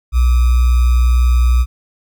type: tone with sample-and-hold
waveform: sine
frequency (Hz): 61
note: B1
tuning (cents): -21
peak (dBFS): -8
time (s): 0.12-1.66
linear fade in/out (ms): 50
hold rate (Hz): 1225
effects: none